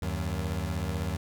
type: beating tone pair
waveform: 25% pulse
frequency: 78 / 94 Hz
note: D#2 / F#2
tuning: +5 / +28 cents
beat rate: 16 Hz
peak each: -28 / -29 dBFS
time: 0.02-1.17 s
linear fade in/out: 5 ms
effects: none